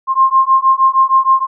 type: beating tone pair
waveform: sine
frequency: 1058 / 1064.4 Hz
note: C6 / C6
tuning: +19 / +29 cents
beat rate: 6.4 Hz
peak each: -11 dBFS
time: 0.07-1.47 s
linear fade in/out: 50 ms
effects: none